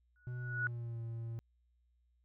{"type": "tone with exponential growth", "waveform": "sine", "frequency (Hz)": 1465, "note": "F#6", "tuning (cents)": -18, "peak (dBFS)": -30, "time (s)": [0.16, 0.67], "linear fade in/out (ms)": 1, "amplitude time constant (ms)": 110}
{"type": "tone with pitch glide", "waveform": "triangle", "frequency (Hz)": [123.47, 115.2], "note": ["B2", "A#2"], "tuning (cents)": [0, -20], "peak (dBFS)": -37, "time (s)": [0.27, 1.39], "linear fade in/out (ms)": 0, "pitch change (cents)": -120, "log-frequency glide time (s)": [0.41, 1.02]}
{"effects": ["added 60 Hz sine -70 dBFS peak until 2.24 s"]}